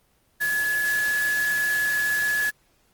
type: tone in noise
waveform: sine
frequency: 1701 Hz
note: G#6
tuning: 41 cents sharp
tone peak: -21 dBFS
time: 0.4-2.51 s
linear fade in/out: 20 ms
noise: white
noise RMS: -33 dBFS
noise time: 0.4-2.51 s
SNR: +9 dB
effects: pink hiss -64 dBFS RMS until 2.93 s + Opus 24 kbps